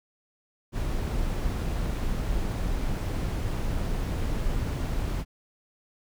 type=noise; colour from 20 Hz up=brown; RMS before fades=-28 dBFS; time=0.72-5.25 s; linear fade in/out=50 ms; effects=none